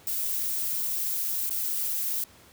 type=noise with dropouts; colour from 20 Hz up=violet; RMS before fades=-29 dBFS; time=0.07-2.24 s; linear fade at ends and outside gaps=2 ms; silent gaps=1.495-1.506 s; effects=pink hiss -54 dBFS RMS until 2.52 s + high-pass 60 Hz 12 dB/octave

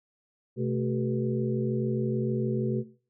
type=tone cluster; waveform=sine; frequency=126.9 / 219.1 / 376.3 / 423 / 485 Hz; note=B2 / A3 / F#4 / G#4 / B4; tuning=+47 / -7 / +29 / +32 / -31 cents; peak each=-30 / -31 / -31 / -37 / -38 dBFS; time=0.56-2.84 s; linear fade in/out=50 ms; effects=noise-tail reverb RT60 0.4 s tail -17 dB re dry

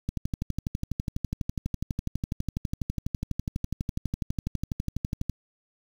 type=click train; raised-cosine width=5 ms; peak=-16 dBFS; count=64; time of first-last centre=0.09-5.297 s; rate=12.1 Hz; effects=7-bit

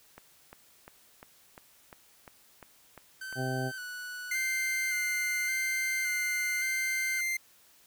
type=click train; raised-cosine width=0.5 ms; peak=-31 dBFS; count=10; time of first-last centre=0.18-3.327 s; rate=2.86 Hz
type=tone with vibrato; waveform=45% pulse; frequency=1508 Hz; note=F#6; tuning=32 cents sharp; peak=-38 dBFS; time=3.21-7.21 s; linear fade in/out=5 ms; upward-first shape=square; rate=0.88 Hz; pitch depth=36 cents each way
type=harmonic tone; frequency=130 Hz; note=C3; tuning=11 cents flat; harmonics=1 / 2 / 3 / 4 / 5 / 6; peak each=-33 / -37 / -38 / -43 / -40 / -39 dBFS; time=3.35-3.72 s; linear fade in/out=50 ms
type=tone; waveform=45% pulse; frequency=2093 Hz; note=C7; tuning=in tune; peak=-29 dBFS; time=4.31-7.37 s; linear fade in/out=5 ms
effects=white hiss -61 dBFS RMS until 7.86 s

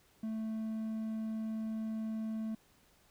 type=tone; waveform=triangle; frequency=220.3 Hz; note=A3; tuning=2 cents sharp; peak=-33 dBFS; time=0.23-2.55 s; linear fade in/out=5 ms; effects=pink hiss -67 dBFS RMS until 3.1 s

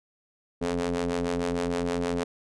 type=ring-modulated tone; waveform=sawtooth; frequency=87.31 Hz; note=F2; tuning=in tune; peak=-19 dBFS; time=0.61-2.24 s; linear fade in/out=10 ms; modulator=346 Hz; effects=resampled to 22050 Hz

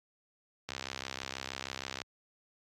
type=click train; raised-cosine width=0.2 ms; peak=-19 dBFS; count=89; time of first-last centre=0.69-2.017 s; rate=66.3 Hz; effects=high-pass 60 Hz 12 dB/octave + AAC 64 kbps

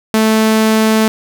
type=tone; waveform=sawtooth; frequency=219.3 Hz; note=A3; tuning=6 cents flat; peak=-5 dBFS; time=0.14-1.08 s; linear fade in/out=0 ms; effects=none

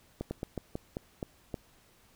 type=slowing click train; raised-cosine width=2 ms; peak=-21 dBFS; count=8; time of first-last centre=0.21-1.542 s; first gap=100 ms; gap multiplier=1.21; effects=pink hiss -63 dBFS RMS until 2.15 s

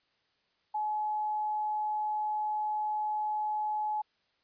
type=tone; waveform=sine; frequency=850 Hz; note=G#5; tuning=40 cents sharp; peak=-29 dBFS; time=0.74-4.02 s; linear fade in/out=10 ms; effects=white hiss -73 dBFS RMS until 4.43 s + resampled to 11025 Hz

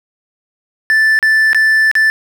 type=tone with dropouts; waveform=triangle; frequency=1760 Hz; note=A6; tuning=in tune; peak=-6 dBFS; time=0.9-2.1 s; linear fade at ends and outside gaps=0 ms; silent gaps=1.19-1.227 / 1.531-1.547 / 1.914-1.953 s; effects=7-bit

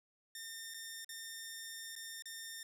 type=tone with dropouts; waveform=10% pulse; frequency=1815 Hz; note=A#6; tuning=47 cents flat; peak=-36 dBFS; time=0.35-2.63 s; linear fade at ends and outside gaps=2 ms; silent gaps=0.739-0.743 / 1.046-1.091 / 1.954-1.962 / 2.223-2.256 s; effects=none

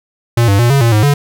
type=tone with pitch steps; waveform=square; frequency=117.9 / 99.4 / 119.4 / 138.8 / 116.6 / 106.4 / 143.5 Hz; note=A#2 / G2 / A#2 / C#3 / A#2 / G#2 / D3; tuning=+20 / +25 / +42 / +3 / +1 / +42 / -40 cents; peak=-8 dBFS; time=0.37-1.14 s; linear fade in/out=5 ms; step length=110 ms; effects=none

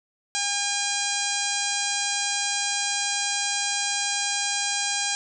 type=harmonic tone; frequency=809 Hz; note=G#5; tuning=46 cents flat; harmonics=1 / 2 / 3 / 4 / 5 / 6 / 7 / 8 / 9 / 10; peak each=-33 / -33 / -33 / -33 / -33 / -33 / -33 / -33 / -33 / -33 dBFS; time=0.35-5.15 s; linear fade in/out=0 ms; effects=none

